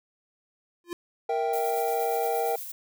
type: tone with exponential growth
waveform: square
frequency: 346.7 Hz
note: F4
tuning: 13 cents flat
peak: -29 dBFS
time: 0.84-0.93 s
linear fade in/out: 1 ms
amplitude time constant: 19 ms
type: chord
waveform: triangle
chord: E diminished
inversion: second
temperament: equal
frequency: 466.2 / 659.3 / 784 Hz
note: Bb4 / E5 / G5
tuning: 0 / 0 / 0 cents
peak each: -26 / -30 / -26 dBFS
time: 1.29-2.56 s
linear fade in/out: 5 ms
type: noise with tremolo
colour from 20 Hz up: violet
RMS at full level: -37 dBFS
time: 1.53-2.72 s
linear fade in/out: 5 ms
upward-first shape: square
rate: 8.6 Hz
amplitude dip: 25%
effects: none